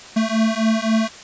square beating tone pair, 220 / 223.8 Hz, A3 / A3, 0 / +30 cents, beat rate 3.8 Hz, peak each -20 dBFS, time 0.16-1.09 s, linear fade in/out 10 ms, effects white hiss -39 dBFS RMS until 1.23 s + resampled to 16000 Hz

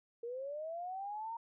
sine linear sweep, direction up, 458.6 to 932.3 Hz, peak -39 dBFS, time 0.23-1.37 s, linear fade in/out 5 ms, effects none

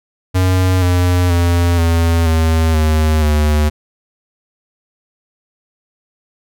square tone with pitch steps, 92.5 / 89.4 / 86.41 / 83.51 / 80.71 / 78.01 / 75.39 Hz, F#2 / F2 / F2 / E2 / E2 / D#2 / D2, 0 / +41 / -18 / +23 / -36 / +5 / +46 cents, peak -11 dBFS, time 0.34-3.7 s, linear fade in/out 20 ms, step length 480 ms, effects none

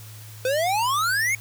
square exponential sweep, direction up, 498.1 to 2242 Hz, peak -21 dBFS, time 0.45-1.35 s, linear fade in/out 2 ms, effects added 108 Hz sine -40 dBFS peak until 1.4 s + white hiss -46 dBFS RMS until 1.4 s

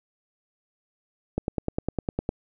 click train, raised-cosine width 2 ms, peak -12 dBFS, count 10, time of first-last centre 1.38-2.291 s, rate 9.88 Hz, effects none

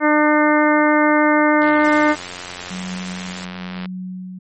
harmonic tone, 301.1 Hz, D4, 43 cents sharp, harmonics 1 / 2 / 3 / 4 / 5 / 6 / 7, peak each -15 / -18 / -20 / -21 / -22 / -23 / -23 dBFS, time 0-2.16 s, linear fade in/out 50 ms
click train, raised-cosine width 0.3 ms, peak -15 dBFS, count 201, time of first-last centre 1.62-3.857 s, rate 89.4 Hz
white noise, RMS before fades -33 dBFS, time 1.84-3.45 s, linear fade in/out 10 ms
sine tone with tremolo, 184.5 Hz, F#3, 5 cents flat, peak -25 dBFS, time 2.7-4.39 s, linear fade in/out 10 ms, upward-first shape sine, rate 1 Hz, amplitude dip 45%
effects MP3 32 kbps

